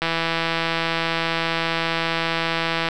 click train, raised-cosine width 0.3 ms, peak -6 dBFS, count 474, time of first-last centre 0.02-2.887 s, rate 165 Hz, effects none

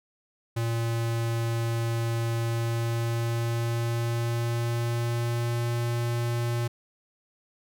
square tone with pitch glide, 115.7 to 118.54 Hz, A#2 to A#2, -13 to +29 cents, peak -26 dBFS, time 0.56-6.68 s, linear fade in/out 10 ms, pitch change +42 cents, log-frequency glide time 2.39-5.72 s, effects none

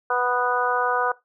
harmonic tone, 246.9 Hz, B3, in tune, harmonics 2 / 3 / 4 / 5 / 6, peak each -26 / -26 / -26 / -26 / -26 dBFS, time 0.1-1.12 s, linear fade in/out 5 ms, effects noise-tail reverb RT60 0.2 s tail -19 dB re dry

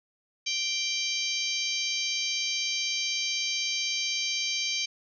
harmonic tone, 784 Hz, G5, in tune, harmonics 3 / 4 / 5 / 6 / 7 / 8, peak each -33 / -33 / -36 / -34 / -37 / -35 dBFS, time 0.46-4.86 s, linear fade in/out 10 ms, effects none

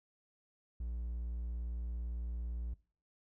triangle tone, 58.9 Hz, A#1, 19 cents sharp, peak -35 dBFS, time 0.8-2.74 s, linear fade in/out 5 ms, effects noise-tail reverb RT60 0.4 s tail -21 dB re dry

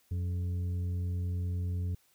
harmonic tone with a mistuned harmonic, 90 Hz, F#2, 47 cents flat, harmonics 1 / 2 / 3 / 5, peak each -30 / -44 / -51 / -53 dBFS, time 0.11-1.95 s, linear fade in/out 5 ms, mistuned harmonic 5, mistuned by -89 cents, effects white hiss -68 dBFS RMS until 2.14 s

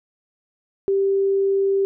sine tone, 392 Hz, G4, in tune, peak -16 dBFS, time 0.88-1.85 s, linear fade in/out 0 ms, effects none

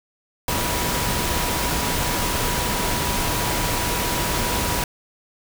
sine tone in noise, 970 Hz, B5, 31 cents flat, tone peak -30 dBFS, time 0.48-4.84 s, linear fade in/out 2 ms, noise pink, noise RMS -23 dBFS, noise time 0.48-4.84 s, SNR -10 dB, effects none

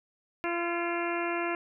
harmonic tone with a mistuned harmonic, 342.9 Hz, F4, 32 cents flat, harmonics 1 / 2 / 3 / 4 / 5 / 6 / 7 / 8, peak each -32 / -35 / -37 / -38 / -39 / -40 / -40 / -41 dBFS, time 0.44-1.55 s, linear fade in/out 0 ms, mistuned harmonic 6, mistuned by +47 cents, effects none

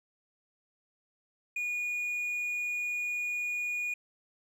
triangle tone, 2448 Hz, D#7, 29 cents flat, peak -29 dBFS, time 1.56-3.94 s, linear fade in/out 5 ms, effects none

